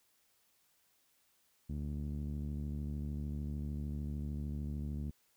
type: tone with low-pass filter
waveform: sawtooth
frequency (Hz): 73.3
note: D2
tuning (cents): -3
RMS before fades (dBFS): -39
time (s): 1.69-5.11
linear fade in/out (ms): 10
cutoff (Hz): 220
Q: 1.8
effects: white hiss -73 dBFS RMS until 5.36 s